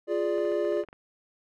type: chord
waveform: triangle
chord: D diminished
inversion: first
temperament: equal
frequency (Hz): 349.2 / 415.3 / 587.3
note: F4 / Ab4 / D5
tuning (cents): 0 / 0 / 0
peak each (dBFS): -27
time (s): 0.07-0.85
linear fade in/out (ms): 50
type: clicks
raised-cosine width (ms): 0.5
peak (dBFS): -33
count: 9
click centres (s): 0.382 / 0.452 / 0.519 / 0.65 / 0.724 / 0.772 / 0.837 / 0.887 / 0.929
effects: none